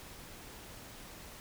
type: silence
effects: pink hiss -50 dBFS RMS until 1.4 s